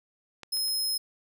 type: clicks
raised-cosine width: 0.2 ms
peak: -24 / -32 / -34 dBFS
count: 3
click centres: 0.433 / 0.57 / 0.682 s
type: tone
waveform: sawtooth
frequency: 5140 Hz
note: E8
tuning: 45 cents flat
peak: -24 dBFS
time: 0.52-0.98 s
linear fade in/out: 10 ms
effects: none